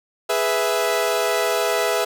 sawtooth chord, E major, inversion first, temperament equal, 415.3 / 493.9 / 659.3 Hz, G#4 / B4 / E5, 0 / 0 / 0 cents, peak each -20 / -20 / -18 dBFS, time 0.29-2.05 s, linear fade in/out 10 ms, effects none

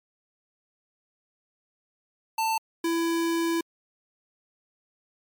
square tone pair in turn, 890 / 333.4 Hz, A5 / E4, +20 / +20 cents, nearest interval octave + perfect fourth, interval 1700 cents, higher first, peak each -24 dBFS, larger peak neither, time 2.38-2.58 / 2.84-3.61 s, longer second, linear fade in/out 5 ms, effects MP3 96 kbps

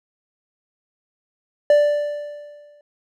triangle tone with exponential decay, 587.3 Hz, D5, in tune, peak -7 dBFS, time 1.7-2.81 s, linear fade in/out 2 ms, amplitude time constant 240 ms, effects none

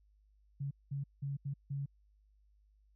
sine tone bursts at uneven times, 139.6 Hz, C#3, 13 cents sharp, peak -35 dBFS, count 5, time 0.6-0.71 / 0.91-1.04 / 1.22-1.37 / 1.45-1.54 / 1.7-1.86 s, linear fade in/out 10 ms, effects added 51 Hz sine -65 dBFS peak until 2.95 s

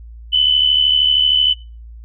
sine tone pair together, 2989 / 3062 Hz, F#7 / G7, +17 / -41 cents, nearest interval unison, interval 42 cents, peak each -12 / -18 dBFS, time 0.32-1.54 s, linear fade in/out 20 ms, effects noise-tail reverb RT60 0.3 s tail -18 dB re dry + added 57 Hz sine -33 dBFS peak until 2.04 s

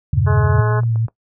sine chord, E diminished seventh, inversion none, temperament equal, 82.41 / 98 / 116.54 / 138.59 Hz, E2 / G2 / Bb2 / Db3, 0 / 0 / 0 / 0 cents, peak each -20 / -17 / -19 / -17 dBFS, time 0.13-0.61 s, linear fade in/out 5 ms
harmonic tone, 211.8 Hz, G#3, 34 cents sharp, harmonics 2 / 3 / 4 / 5 / 6 / 7 / 8, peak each -23 / -28 / -29 / -26 / -33 / -28 / -33 dBFS, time 0.26-0.81 s, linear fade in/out 20 ms
sine tone with vibrato, 115.1 Hz, A#2, 22 cents flat, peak -15 dBFS, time 0.35-1.07 s, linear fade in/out 20 ms, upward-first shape triangle, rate 2.8 Hz, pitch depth 50 cents each way
click train, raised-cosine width 1 ms, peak -23 dBFS, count 6, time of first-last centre 0.46-1.083 s, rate 8.02 Hz
effects noise-tail reverb RT60 0.1 s tail -18 dB re dry

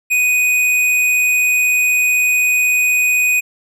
triangle tone with hard clipping, 2489 Hz, D#7, in tune, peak -13 dBFS, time 0.1-3.41 s, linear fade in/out 20 ms, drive 16 dB, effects none

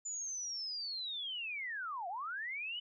sine linear two-way sweep, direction down then up, 7060 to 676 to 3023 Hz, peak -38 dBFS, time 0.05-2.8 s, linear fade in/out 10 ms, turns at 2.08 s, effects none

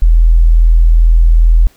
sine tone, 41.2 Hz, E1, in tune, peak -3 dBFS, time 0.02-1.67 s, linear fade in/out 0 ms, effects pink hiss -48 dBFS RMS until 1.76 s

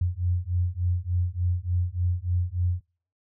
sine beating tone pair, 87.31 / 90.71 Hz, F2 / F#2, 0 / -34 cents, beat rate 3.4 Hz, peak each -26 dBFS, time 0.01-2.81 s, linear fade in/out 5 ms, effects noise-tail reverb RT60 0.5 s tail -25 dB re dry

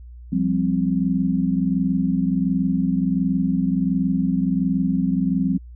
sine chord, F suspended second, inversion none, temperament equal, 174.61 / 196 / 261.6 Hz, F3 / G3 / C4, 0 / 0 / 0 cents, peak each -22 dBFS, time 0.32-5.58 s, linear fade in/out 10 ms, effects added 60 Hz sine -37 dBFS peak until 5.75 s

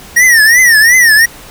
square tone with vibrato, 1864.7 Hz, A#6, in tune, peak -4 dBFS, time 0.16-1.26 s, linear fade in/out 10 ms, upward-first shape triangle, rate 2.8 Hz, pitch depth 180 cents each way, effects pink hiss -33 dBFS RMS until 1.5 s

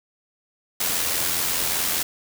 white noise with amplitude modulation, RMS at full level -22 dBFS, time 0.8-2.03 s, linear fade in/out 5 ms, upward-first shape sine, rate 84.9 Hz, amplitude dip 40%, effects none

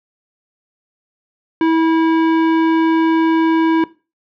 sine tone with tanh clipping, 324.9 Hz, E4, 25 cents flat, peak -13 dBFS, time 1.61-3.84 s, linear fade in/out 2 ms, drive 18 dB, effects noise-tail reverb RT60 0.3 s tail -19 dB re dry + low-pass 3000 Hz 12 dB/octave

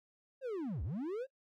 triangle linear two-way sweep, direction down then up, 554.4 to 60.3 to 554.4 Hz, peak -34 dBFS, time 0.41-1.27 s, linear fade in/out 50 ms, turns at 0.83 s, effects noise-tail reverb RT60 0.1 s tail -23 dB re dry

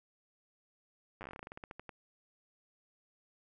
slowing click train, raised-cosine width 0.5 ms, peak -30 dBFS, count 19, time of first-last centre 1.21-1.893 s, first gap 9 ms, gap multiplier 1.15, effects none

